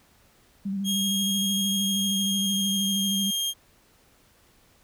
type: tone with vibrato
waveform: sine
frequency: 196 Hz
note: G3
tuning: in tune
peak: -26 dBFS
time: 0.65-3.31 s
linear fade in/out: 10 ms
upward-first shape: square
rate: 13 Hz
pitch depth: 31 cents each way
type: tone with pitch glide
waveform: sawtooth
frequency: 3255 to 3219 Hz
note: G#7 to G7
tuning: -36 to +45 cents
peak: -22 dBFS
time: 0.84-3.54 s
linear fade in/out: 50 ms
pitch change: -19 cents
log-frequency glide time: 1.71-3.36 s
effects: pink hiss -60 dBFS RMS until 4.83 s